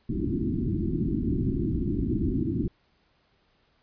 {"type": "low-pass noise", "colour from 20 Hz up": "white", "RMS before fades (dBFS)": -27, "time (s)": [0.09, 2.68], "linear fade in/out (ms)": 5, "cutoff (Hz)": 360, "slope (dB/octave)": 96, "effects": ["pink hiss -67 dBFS RMS until 3.82 s", "resampled to 11025 Hz"]}